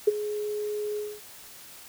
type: tone with ADSR envelope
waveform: sine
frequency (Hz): 419.4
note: G#4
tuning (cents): +17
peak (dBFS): -13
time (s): 0.07-1.21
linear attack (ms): 10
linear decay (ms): 24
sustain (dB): -15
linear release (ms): 240
effects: white hiss -47 dBFS RMS until 1.88 s